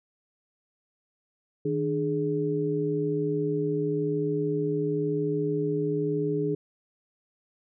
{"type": "tone cluster", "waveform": "sine", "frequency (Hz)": [155.9, 297.8, 418.8], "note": ["D#3", "D4", "G#4"], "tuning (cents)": [4, 24, 15], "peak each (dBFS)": [-30, -30, -27], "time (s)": [1.65, 6.55], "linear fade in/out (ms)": 5, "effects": []}